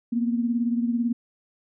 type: beating tone pair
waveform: sine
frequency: 234.4 / 252.4 Hz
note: A#3 / B3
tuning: +10 / +38 cents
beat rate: 18 Hz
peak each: -22 / -29 dBFS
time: 0.12-1.13 s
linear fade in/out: 10 ms
effects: none